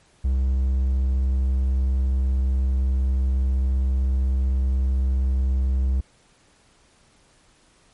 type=tone; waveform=triangle; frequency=65.41 Hz; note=C2; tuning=in tune; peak=-16 dBFS; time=0.24-6.01 s; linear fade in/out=10 ms; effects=pink hiss -58 dBFS RMS until 7.93 s + MP3 48 kbps